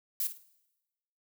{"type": "noise with echo", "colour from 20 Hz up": "violet", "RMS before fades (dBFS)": -31, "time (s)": [0.2, 0.27], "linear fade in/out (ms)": 2, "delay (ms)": 54, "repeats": 3, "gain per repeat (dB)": -11, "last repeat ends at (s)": 0.432, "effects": ["noise-tail reverb RT60 1.0 s tail -20 dB re dry"]}